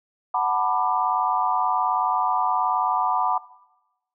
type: chord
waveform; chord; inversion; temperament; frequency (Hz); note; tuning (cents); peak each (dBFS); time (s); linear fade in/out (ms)
sine; B minor seventh; second; just; 740.8 / 889 / 987.8 / 1185.3; F#5 / A5 / B5 / D6; +2 / +18 / 0 / +16; -25 / -27 / -24 / -26; 0.34-3.38; 5
effects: noise-tail reverb RT60 1.0 s tail -18 dB re dry